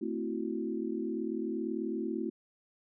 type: chord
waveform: sine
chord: F# half-diminished seventh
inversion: first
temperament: equal with one note detuned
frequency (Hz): 223.5 / 261.6 / 329.6 / 370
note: A3 / C4 / E4 / F#4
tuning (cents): +27 / 0 / 0 / 0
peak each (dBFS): -37 / -39 / -36 / -38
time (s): 0.01-2.3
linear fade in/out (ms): 10
effects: none